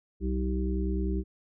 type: harmonic tone with a mistuned harmonic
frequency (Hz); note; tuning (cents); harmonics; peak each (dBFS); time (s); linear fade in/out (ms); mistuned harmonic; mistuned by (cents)
63.4; B1; +46; 1 / 3 / 5 / 6; -28 / -33 / -35 / -36; 0.2-1.24; 50; 6; +30
effects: none